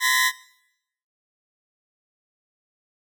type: tone cluster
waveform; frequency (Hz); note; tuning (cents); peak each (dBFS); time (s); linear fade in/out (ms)
sawtooth; 1026 / 1697 / 1861 / 1989; C6 / G#6 / A#6 / B6; -34 / +37 / -3 / +12; -21 / -24 / -19 / -19; 0-0.32; 50
effects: noise-tail reverb RT60 0.8 s tail -20 dB re dry